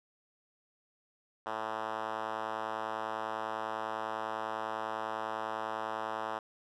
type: tone with band-pass filter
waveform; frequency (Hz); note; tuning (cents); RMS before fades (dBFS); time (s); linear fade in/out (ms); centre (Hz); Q
5% pulse; 110; A2; 0; -37; 1.46-6.39; 5; 970; 1.1
effects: none